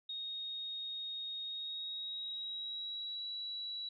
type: tone with pitch glide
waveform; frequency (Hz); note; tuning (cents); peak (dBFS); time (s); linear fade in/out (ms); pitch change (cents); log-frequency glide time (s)
sine; 3729 to 3917; A#7 to B7; 0 to -15; -39; 0.09-3.89; 5; +85; 1.43-3.27
effects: none